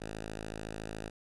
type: tone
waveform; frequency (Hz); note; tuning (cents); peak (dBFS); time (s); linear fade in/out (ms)
5% pulse; 53.8; A1; -38; -28; 0-1.1; 10
effects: resampled to 24000 Hz